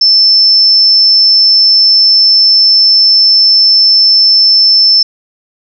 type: tone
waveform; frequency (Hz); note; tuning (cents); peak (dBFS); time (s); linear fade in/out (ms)
sine; 5300; E8; +9; -3; 0.01-5.03; 5
effects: none